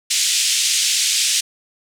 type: band-pass noise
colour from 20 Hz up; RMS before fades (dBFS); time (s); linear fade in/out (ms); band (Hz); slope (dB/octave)
white; -18; 0.1-1.41; 10; 2500 to 8100; 24
effects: none